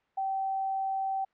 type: tone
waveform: sine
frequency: 773 Hz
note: G5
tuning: 24 cents flat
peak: -28 dBFS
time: 0.17-1.25 s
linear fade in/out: 10 ms
effects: white hiss -71 dBFS RMS until 1.33 s + low-pass 2000 Hz 12 dB/octave